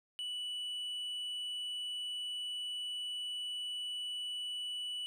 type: tone with tanh clipping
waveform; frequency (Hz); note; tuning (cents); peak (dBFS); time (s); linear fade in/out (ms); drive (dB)
sine; 2960; F#7; 0; -38; 0.19-5.06; 0; 4
effects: none